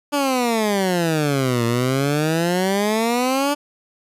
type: exponential two-way sweep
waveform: 15% pulse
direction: down then up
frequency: 293.7 to 115.7 to 293.7 Hz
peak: -11 dBFS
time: 0.12-3.55 s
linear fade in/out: 20 ms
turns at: 1.65 s
effects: resampled to 32000 Hz